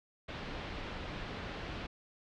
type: low-pass noise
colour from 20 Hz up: pink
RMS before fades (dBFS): -42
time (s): 0.28-1.87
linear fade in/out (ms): 10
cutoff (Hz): 3900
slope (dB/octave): 24
effects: none